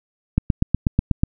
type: click train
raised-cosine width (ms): 5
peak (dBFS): -3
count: 8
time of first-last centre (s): 0.38-1.235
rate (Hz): 8.19
effects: none